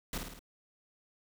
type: noise with echo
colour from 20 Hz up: pink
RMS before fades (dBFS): -36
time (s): 0.13-0.18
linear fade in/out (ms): 2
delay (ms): 53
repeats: 4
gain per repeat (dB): -4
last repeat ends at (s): 0.392
effects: none